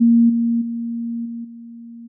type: tone with level steps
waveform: sine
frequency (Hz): 233.1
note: A#3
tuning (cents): 0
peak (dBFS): -9 / -15 / -22 / -26 / -34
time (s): 0-2.08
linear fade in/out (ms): 20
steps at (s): 0.29 / 0.61 / 1.25 / 1.44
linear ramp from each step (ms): 10
effects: none